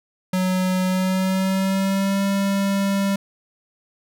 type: tone with pitch glide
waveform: square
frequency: 185 to 197.14 Hz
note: F#3 to G3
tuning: 0 to +10 cents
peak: -19 dBFS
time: 0.33-3.16 s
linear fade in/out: 5 ms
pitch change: +110 cents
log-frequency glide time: 0.87-2.23 s
effects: none